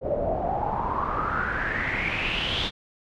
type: noise with low-pass filter sweep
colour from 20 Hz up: pink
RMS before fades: -27 dBFS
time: 0.01-2.71 s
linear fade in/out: 50 ms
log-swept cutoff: 530 to 3600 Hz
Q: 7.5
effects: none

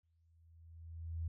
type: tone with exponential growth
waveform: sine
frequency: 82.41 Hz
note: E2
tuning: in tune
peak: -35 dBFS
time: 0.03-1.28 s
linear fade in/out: 5 ms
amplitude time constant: 270 ms
effects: none

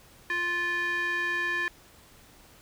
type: tone with band-pass filter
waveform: square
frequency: 349.2 Hz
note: F4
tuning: in tune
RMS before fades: -29 dBFS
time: 0.3-1.68 s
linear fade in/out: 0 ms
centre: 1900 Hz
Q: 5.4
effects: pink hiss -55 dBFS RMS until 2.61 s

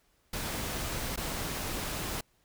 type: noise with dropouts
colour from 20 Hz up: pink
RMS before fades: -35 dBFS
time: 0.33-2.21 s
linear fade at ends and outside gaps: 5 ms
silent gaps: 1.161-1.174 s
effects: pink hiss -70 dBFS RMS until 2.44 s

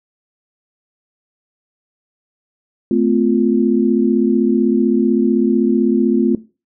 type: chord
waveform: sine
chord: F major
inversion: first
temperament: equal with one note detuned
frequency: 220 / 255.8 / 349.2 Hz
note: A3 / C4 / F4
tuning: 0 / -39 / 0 cents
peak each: -16 dBFS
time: 2.91-6.35 s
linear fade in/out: 2 ms
effects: noise-tail reverb RT60 0.3 s tail -17 dB re dry

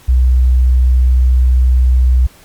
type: tone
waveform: sine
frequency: 62.9 Hz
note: B1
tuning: 32 cents sharp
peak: -6 dBFS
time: 0.08-2.27 s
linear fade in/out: 10 ms
effects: pink hiss -43 dBFS RMS until 2.44 s + MP3 96 kbps

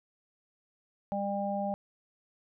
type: harmonic tone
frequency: 200 Hz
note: G3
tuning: 35 cents sharp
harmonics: 1 / 3 / 4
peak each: -34 / -34 / -34 dBFS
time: 1.12-1.74 s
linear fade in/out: 0 ms
effects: none

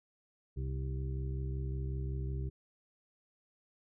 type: harmonic tone with a mistuned harmonic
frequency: 65.41 Hz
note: C2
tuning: in tune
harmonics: 1 / 2 / 3 / 5 / 6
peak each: -36 / -38 / -51 / -51 / -49 dBFS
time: 0.56-2.5 s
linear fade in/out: 20 ms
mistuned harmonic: 5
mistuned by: -37 cents
effects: none

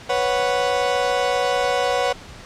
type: chord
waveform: 35% pulse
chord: B suspended second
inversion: none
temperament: equal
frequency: 493.9 / 554.4 / 740 Hz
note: B4 / C#5 / F#5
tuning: 0 / 0 / 0 cents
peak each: -21 dBFS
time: 0.09-2.13 s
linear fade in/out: 10 ms
effects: pink hiss -40 dBFS RMS until 2.45 s + low-pass 6000 Hz 12 dB/octave

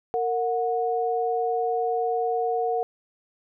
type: tone pair together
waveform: sine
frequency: 460.5 / 731 Hz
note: A#4 / F#5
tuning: -21 / -21 cents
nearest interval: minor sixth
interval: 800 cents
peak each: -25 dBFS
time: 0.14-2.83 s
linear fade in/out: 0 ms
effects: none

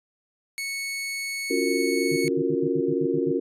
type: tone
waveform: sawtooth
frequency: 2210 Hz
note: C#7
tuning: 6 cents flat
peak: -25 dBFS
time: 0.58-2.28 s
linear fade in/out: 0 ms
type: chord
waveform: sine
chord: Gb major seventh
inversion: second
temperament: just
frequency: 277.5 / 346.9 / 370 / 462.5 Hz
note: Db4 / F4 / Gb4 / Bb4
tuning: +2 / -12 / 0 / -14 cents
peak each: -27 dBFS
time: 1.5-3.4 s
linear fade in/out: 10 ms
type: tone bursts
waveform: sine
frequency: 153.1 Hz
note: D#3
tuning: 28 cents flat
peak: -29 dBFS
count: 10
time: 2.11-3.319 s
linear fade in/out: 10 ms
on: 57 ms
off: 71 ms
effects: resampled to 32000 Hz

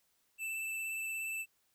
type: tone with vibrato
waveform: square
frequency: 2649 Hz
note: E7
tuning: 8 cents sharp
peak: -37 dBFS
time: 0.38-1.46 s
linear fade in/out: 50 ms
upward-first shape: triangle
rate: 17 Hz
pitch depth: 17 cents each way
effects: white hiss -75 dBFS RMS until 1.74 s

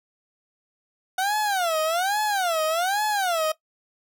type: tone with vibrato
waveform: 30% pulse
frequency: 731 Hz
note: F#5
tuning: 21 cents flat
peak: -19 dBFS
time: 1.18-3.52 s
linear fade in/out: 5 ms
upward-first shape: sine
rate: 1.2 Hz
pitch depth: 270 cents each way
effects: noise-tail reverb RT60 0.1 s tail -17 dB re dry

